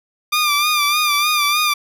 15% pulse tone with vibrato, 1194 Hz, D6, 28 cents sharp, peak -8 dBFS, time 0.32-1.74 s, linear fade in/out 10 ms, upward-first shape sine, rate 3.3 Hz, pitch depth 53 cents each way, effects none

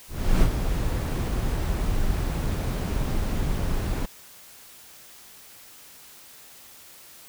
brown noise with ADSR envelope, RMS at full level -18 dBFS, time 0.08-4.06 s, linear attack 340 ms, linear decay 68 ms, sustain -7 dB, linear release 8 ms, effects white hiss -48 dBFS RMS until 7.28 s

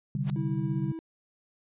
sine chord, C suspended second, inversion none, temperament equal, 130.81 / 146.83 / 196 Hz, C3 / D3 / G3, 0 / 0 / 0 cents, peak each -32 / -30 / -33 dBFS, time 0.15-0.92 s, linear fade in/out 2 ms
pink noise with exponential growth, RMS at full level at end -36 dBFS, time 0.21-0.3 s, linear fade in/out 0 ms, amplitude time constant 18 ms
triangle tone, 324.7 Hz, E4, 26 cents flat, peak -33 dBFS, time 0.36-0.99 s, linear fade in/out 0 ms
effects resampled to 8000 Hz

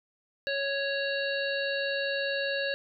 harmonic tone, 554.4 Hz, C#5, in tune, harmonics 1 / 3 / 5 / 7 / 8, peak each -31 / -32 / -37 / -38 / -40 dBFS, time 0.47-2.74 s, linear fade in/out 0 ms, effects none

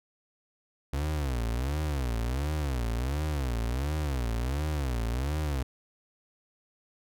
35% pulse tone with vibrato, 66.1 Hz, C2, 18 cents sharp, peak -26 dBFS, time 0.93-5.63 s, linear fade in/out 5 ms, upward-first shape sine, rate 1.4 Hz, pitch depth 270 cents each way, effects none

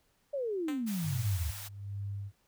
sine exponential sweep, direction down, 587.3 to 69.1 Hz, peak -31 dBFS, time 0.33-1.51 s, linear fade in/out 10 ms
5% pulse tone with exponential decay, 259.9 Hz, C4, 11 cents flat, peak -27 dBFS, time 0.68-0.9 s, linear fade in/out 1 ms, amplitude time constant 47 ms
white high-pass noise, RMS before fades -44 dBFS, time 0.86-1.69 s, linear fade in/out 20 ms, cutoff 590 Hz, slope 48 dB/octave
sine tone with tremolo, 100 Hz, G2, 35 cents sharp, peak -34 dBFS, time 1.02-2.32 s, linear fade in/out 50 ms, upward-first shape sine, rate 1.2 Hz, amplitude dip 75%
effects pink hiss -72 dBFS RMS until 2.47 s

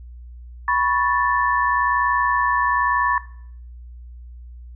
sine tone cluster, 985 / 1106 / 1758 Hz, B5 / C#6 / A6, -5 / -4 / -2 cents, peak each -21 dBFS, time 0.68-3.18 s, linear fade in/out 2 ms, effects noise-tail reverb RT60 0.6 s tail -17 dB re dry + added 60 Hz sine -36 dBFS peak until 4.75 s

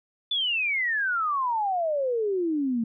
sine exponential sweep, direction down, 3520 to 222 Hz, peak -23 dBFS, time 0.31-2.84 s, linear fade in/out 5 ms, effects none

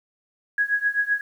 sine tone with tremolo, 1661.2 Hz, G#6, in tune, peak -16 dBFS, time 0.58-1.21 s, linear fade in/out 2 ms, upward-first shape triangle, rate 7.8 Hz, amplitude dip 95%, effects 9-bit

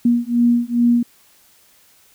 sine beating tone pair, 237.4 / 239.8 Hz, A#3 / A#3, +32 / +49 cents, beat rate 2.4 Hz, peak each -16 dBFS, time 0.05-1.03 s, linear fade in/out 5 ms, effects white hiss -53 dBFS RMS until 2.14 s

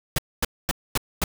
pink noise bursts, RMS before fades -22 dBFS, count 5, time 0.16-1.24 s, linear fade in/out 2 ms, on 24 ms, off 240 ms, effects none

